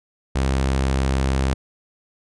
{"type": "tone", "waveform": "sawtooth", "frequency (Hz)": 66.6, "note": "C2", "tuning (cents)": 31, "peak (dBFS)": -14, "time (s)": [0.35, 1.54], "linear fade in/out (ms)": 10, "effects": ["resampled to 22050 Hz"]}